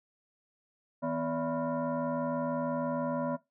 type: tone with frequency modulation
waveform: sine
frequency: 162.9 Hz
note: E3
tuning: 20 cents flat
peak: -29 dBFS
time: 1.02-3.37 s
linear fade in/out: 20 ms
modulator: 412 Hz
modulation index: 1.9
effects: noise-tail reverb RT60 0.2 s tail -19 dB re dry